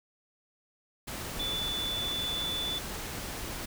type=tone in noise; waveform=sine; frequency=3482 Hz; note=A7; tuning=19 cents flat; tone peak=-31 dBFS; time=1.39-2.79 s; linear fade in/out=10 ms; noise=pink; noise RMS=-38 dBFS; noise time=1.07-3.66 s; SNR=+4 dB; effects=none